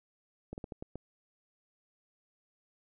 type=slowing click train; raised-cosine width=2 ms; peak=-27 dBFS; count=6; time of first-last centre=0.53-0.956 s; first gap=49 ms; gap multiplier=1.28; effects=none